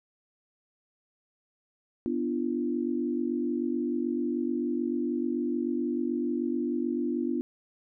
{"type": "chord", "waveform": "sine", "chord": "B diminished", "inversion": "none", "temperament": "equal with one note detuned", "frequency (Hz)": [246.9, 293.7, 343], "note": ["B3", "D4", "F4"], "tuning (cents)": [0, 0, -31], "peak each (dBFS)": [-30, -32, -31], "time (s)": [2.06, 7.41], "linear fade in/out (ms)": 0, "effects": []}